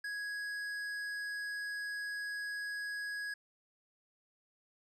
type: tone with tanh clipping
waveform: triangle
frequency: 1663 Hz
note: G#6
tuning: 2 cents sharp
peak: -39 dBFS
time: 0.04-3.34 s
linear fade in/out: 5 ms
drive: 15 dB
effects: none